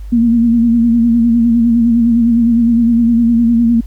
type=tone with vibrato; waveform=sine; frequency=233.1 Hz; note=A#3; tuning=in tune; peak=-7 dBFS; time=0.12-3.81 s; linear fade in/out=10 ms; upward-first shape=sine; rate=9.8 Hz; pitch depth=47 cents each way; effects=added 50 Hz sine -24 dBFS peak until 3.86 s + pink hiss -50 dBFS RMS until 3.86 s